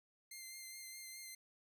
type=tone with vibrato; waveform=10% pulse; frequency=2093 Hz; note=C7; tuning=in tune; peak=-40 dBFS; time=0.31-1.35 s; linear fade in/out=5 ms; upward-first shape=sine; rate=4.8 Hz; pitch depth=21 cents each way; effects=none